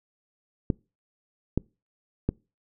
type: clicks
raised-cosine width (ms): 3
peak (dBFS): -10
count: 3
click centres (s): 0.702 / 1.576 / 2.29
effects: noise-tail reverb RT60 0.3 s tail -26 dB re dry